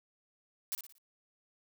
blue noise with echo, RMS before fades -35 dBFS, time 0.72-0.75 s, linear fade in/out 0 ms, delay 58 ms, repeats 4, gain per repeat -8 dB, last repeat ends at 0.982 s, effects none

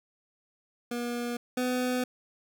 25% pulse tone pair in turn, 240 / 251 Hz, B3 / B3, -49 / +28 cents, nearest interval minor second, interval 77 cents, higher second, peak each -27 / -23 dBFS, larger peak second, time 0.91-1.37 / 1.57-2.04 s, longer second, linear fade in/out 5 ms, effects none

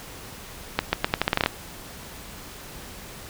accelerating click train, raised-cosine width 0.3 ms, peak -3 dBFS, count 11, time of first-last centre 0.79-1.461 s, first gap 140 ms, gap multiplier 0.82, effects pink hiss -41 dBFS RMS until 3.29 s

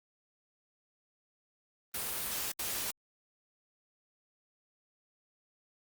white noise bursts at uneven times, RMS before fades -36 dBFS, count 2, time 1.94-2.52 / 2.59-2.91 s, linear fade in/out 5 ms, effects Opus 32 kbps

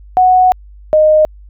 sine tone pair in turn, 738 / 617 Hz, F#5 / D#5, -5 / -15 cents, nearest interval minor third, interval 310 cents, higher first, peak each -5 dBFS, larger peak neither, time 0.17-0.52 / 0.93-1.25 s, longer first, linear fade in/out 0 ms, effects added 50 Hz sine -34 dBFS peak until 1.49 s

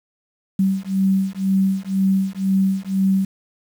sine beating tone pair, 191.4 / 193.4 Hz, G3 / G3, -41 / -23 cents, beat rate 2 Hz, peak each -19 dBFS, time 0.59-3.25 s, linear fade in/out 5 ms, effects 7-bit

